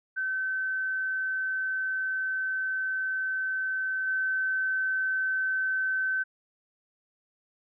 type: tone with level steps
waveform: sine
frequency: 1533 Hz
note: G6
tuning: 39 cents flat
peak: -27 / -25 dBFS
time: 0.16-6.24 s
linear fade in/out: 20 ms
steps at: 4.07 s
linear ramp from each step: 5 ms
effects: none